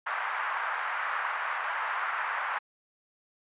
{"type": "band-pass noise", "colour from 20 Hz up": "white", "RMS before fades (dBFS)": -32, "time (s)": [0.06, 2.59], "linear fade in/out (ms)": 10, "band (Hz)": [860, 1700], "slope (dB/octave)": 24, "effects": ["resampled to 8000 Hz"]}